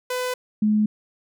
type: tone pair in turn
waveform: sawtooth / sine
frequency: 502 / 212.5 Hz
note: B4 / G#3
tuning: +28 / +40 cents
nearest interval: octave + minor third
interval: 1488 cents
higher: first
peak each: -20 / -16 dBFS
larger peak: second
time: 0.1-0.34 / 0.62-0.86 s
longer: neither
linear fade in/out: 5 ms
effects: none